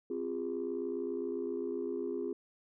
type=chord; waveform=sine; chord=F minor; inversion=second; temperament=equal with one note detuned; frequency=261.6 / 349.2 / 408.9 Hz; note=C4 / F4 / Ab4; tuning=0 / 0 / -27 cents; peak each=-39 / -37 / -36 dBFS; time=0.1-2.33 s; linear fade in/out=5 ms; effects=tanh soft clip ceiling -27 dBFS